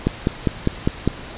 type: click train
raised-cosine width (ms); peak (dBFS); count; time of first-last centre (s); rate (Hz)
3; -3; 6; 0.07-1.076; 4.97
effects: pink hiss -35 dBFS RMS until 1.37 s + resampled to 8000 Hz